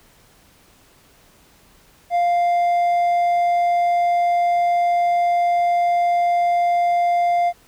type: tone with hard clipping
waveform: sine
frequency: 698.5 Hz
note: F5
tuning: in tune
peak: -16 dBFS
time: 2.1-7.53 s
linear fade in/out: 50 ms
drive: 3 dB
effects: pink hiss -53 dBFS RMS until 7.67 s